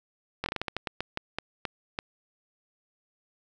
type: slowing click train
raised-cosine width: 0.3 ms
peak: -14 dBFS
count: 14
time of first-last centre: 0.44-1.989 s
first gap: 21 ms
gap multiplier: 1.26
effects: none